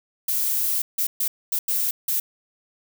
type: noise bursts at uneven times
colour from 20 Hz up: violet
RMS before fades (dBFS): -23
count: 6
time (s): 0.28-0.82 / 0.98-1.07 / 1.2-1.28 / 1.52-1.59 / 1.68-1.91 / 2.08-2.2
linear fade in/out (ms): 5
effects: none